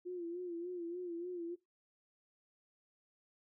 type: tone with vibrato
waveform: sine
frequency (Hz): 349.2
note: F4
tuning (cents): 0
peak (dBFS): -39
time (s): 0.05-1.56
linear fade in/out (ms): 20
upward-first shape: sine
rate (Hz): 3.4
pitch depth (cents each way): 69
effects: noise-tail reverb RT60 0.2 s tail -19 dB re dry